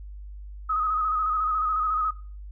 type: tone with vibrato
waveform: sine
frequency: 1263 Hz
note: D#6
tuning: 26 cents sharp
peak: -22 dBFS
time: 0.69-2.11 s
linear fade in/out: 10 ms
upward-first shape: square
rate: 14 Hz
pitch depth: 33 cents each way
effects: noise-tail reverb RT60 0.4 s tail -20 dB re dry + added 50 Hz sine -37 dBFS peak until 2.51 s